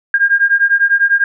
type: beating tone pair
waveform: sine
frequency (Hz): 1609 / 1619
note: G6 / G#6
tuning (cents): +45 / -45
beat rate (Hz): 10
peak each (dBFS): -12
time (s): 0.14-1.24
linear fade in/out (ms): 2
effects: none